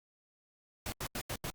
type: noise bursts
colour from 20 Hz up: pink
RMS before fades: -38 dBFS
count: 5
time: 0.86-1.503 s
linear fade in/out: 2 ms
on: 63 ms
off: 82 ms
effects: Opus 48 kbps